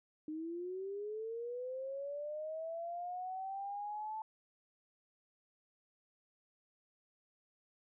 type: linear sweep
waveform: sine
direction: up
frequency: 304.1 to 880 Hz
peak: -39 dBFS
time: 0.28-4.22 s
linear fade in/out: 2 ms
effects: none